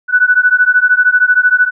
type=beating tone pair; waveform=sine; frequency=1480 / 1493 Hz; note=F#6 / F#6; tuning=0 / +15 cents; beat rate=13 Hz; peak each=-10 dBFS; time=0.08-1.71 s; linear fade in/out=50 ms; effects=none